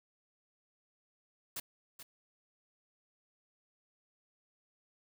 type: noise with echo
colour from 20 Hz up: white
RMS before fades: -40 dBFS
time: 1.56-1.6 s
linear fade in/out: 5 ms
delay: 430 ms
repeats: 1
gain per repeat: -10 dB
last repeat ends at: 2.03 s
effects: none